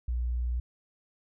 sine tone, 60.4 Hz, B1, 38 cents flat, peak -27 dBFS, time 0.08-0.6 s, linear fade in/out 5 ms, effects none

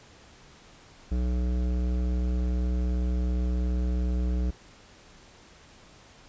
sine tone with hard clipping, 61.3 Hz, B1, 12 cents flat, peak -26 dBFS, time 1.11-4.51 s, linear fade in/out 10 ms, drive 14 dB, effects pink hiss -53 dBFS RMS until 6.28 s + resampled to 16000 Hz

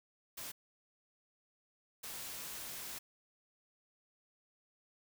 white noise bursts at uneven times, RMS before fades -45 dBFS, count 2, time 0.37-0.52 / 2.03-2.99 s, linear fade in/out 10 ms, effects none

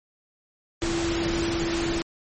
sine tone in noise, 336.3 Hz, E4, 35 cents sharp, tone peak -25 dBFS, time 0.82-2.02 s, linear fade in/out 0 ms, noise pink, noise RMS -29 dBFS, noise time 0.82-2.02 s, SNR +1 dB, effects MP3 32 kbps

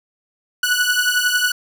sawtooth beating tone pair, 1470 / 1481 Hz, F#6 / F#6, -12 / +1 cents, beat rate 11 Hz, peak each -15 dBFS, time 0.63-1.52 s, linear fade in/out 5 ms, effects none

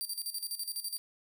15% pulse tone with tremolo, 4699 Hz, D8, in tune, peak -27 dBFS, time 0.01-0.98 s, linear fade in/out 0 ms, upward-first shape square, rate 12 Hz, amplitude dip 75%, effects none

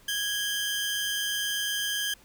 sawtooth tone pair together, 1653 / 3114 Hz, G#6 / G7, -9 / -12 cents, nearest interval major seventh, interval 1097 cents, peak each -27 dBFS, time 0.08-2.14 s, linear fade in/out 5 ms, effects pink hiss -57 dBFS RMS until 2.24 s

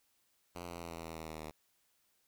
5% pulse tone with pitch steps, 87.31 / 85.86 / 84.43 / 83.03 / 81.65 / 80.3 / 78.96 / 77.65 Hz, F2 / F2 / E2 / E2 / E2 / E2 / D#2 / D#2, 0 / -29 / +42 / +13 / -16 / -45 / +26 / -3 cents, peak -32 dBFS, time 0.55-1.51 s, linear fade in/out 5 ms, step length 120 ms, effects white hiss -75 dBFS RMS until 2.27 s

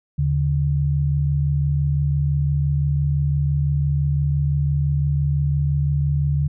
sine tone pair together, 77.71 / 143.6 Hz, D#2 / D3, -2 / -39 cents, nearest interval major seventh, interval 1063 cents, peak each -22 / -18 dBFS, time 0.18-6.48 s, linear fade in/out 10 ms, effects none

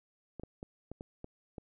clicks, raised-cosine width 2 ms, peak -29 dBFS, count 7, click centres 0.397 / 0.435 / 0.629 / 0.916 / 1.009 / 1.244 / 1.582 s, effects none

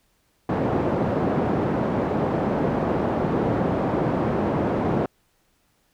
pink band-pass noise, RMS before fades -23 dBFS, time 0.49-5.06 s, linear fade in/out 2 ms, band 150 to 740 Hz, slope 12 dB/octave, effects pink hiss -66 dBFS RMS until 5.93 s

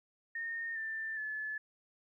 sine tone with pitch steps, 1835 / 1779.7 / 1726 Hz, A#6 / A6 / A6, -28 / +19 / -34 cents, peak -36 dBFS, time 0.35-1.58 s, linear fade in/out 5 ms, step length 410 ms, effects 13-bit

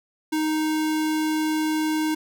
square tone, 311.1 Hz, D#4, in tune, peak -22 dBFS, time 0.32-2.15 s, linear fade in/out 10 ms, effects none

